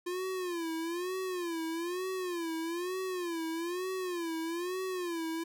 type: tone with vibrato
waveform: square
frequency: 349.2 Hz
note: F4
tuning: in tune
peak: -34 dBFS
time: 0.06-5.44 s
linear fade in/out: 10 ms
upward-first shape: sine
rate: 1.1 Hz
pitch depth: 130 cents each way
effects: none